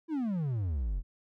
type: exponential sweep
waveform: triangle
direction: down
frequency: 338.9 to 39.48 Hz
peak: -27 dBFS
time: 0.08-1.03 s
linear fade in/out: 50 ms
effects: none